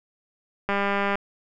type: click train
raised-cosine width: 0.5 ms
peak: -10 dBFS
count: 94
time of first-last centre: 0.69-1.155 s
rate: 200 Hz
effects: none